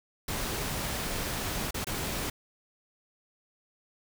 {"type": "noise with dropouts", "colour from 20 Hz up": "pink", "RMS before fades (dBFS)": -33, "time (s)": [0.28, 2.3], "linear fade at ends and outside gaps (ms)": 5, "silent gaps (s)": [[1.709, 1.743], [1.845, 1.868]], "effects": []}